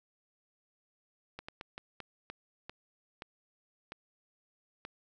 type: slowing click train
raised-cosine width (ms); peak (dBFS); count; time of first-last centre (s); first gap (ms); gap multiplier
0.3; -26; 10; 1.39-4.851; 95; 1.33
effects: none

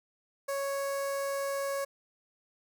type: tone with notch filter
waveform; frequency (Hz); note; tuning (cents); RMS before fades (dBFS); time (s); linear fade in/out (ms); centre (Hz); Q
sawtooth; 554.4; C#5; 0; -33; 0.48-1.85; 10; 3200; 0.91
effects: none

